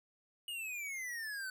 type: exponential sweep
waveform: square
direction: down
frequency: 2905 to 1500 Hz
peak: -40 dBFS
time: 0.48-1.5 s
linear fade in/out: 2 ms
effects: none